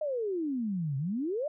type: exponential two-way sweep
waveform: sine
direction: down then up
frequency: 631 to 130.81 to 631 Hz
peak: -29 dBFS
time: 0.01-1.48 s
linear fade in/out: 5 ms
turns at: 0.97 s
effects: none